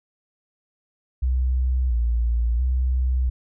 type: tone with vibrato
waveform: sine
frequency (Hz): 60.8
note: B1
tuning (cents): -26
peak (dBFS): -18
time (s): 1.22-3.3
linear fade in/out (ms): 10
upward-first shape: square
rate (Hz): 0.73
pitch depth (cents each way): 75
effects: none